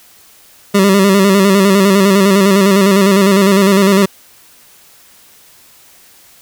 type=tone with vibrato; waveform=25% pulse; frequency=196 Hz; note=G3; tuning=in tune; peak=-3 dBFS; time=0.74-4.06 s; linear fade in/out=10 ms; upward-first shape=square; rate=9.9 Hz; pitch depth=50 cents each way; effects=white hiss -44 dBFS RMS until 6.41 s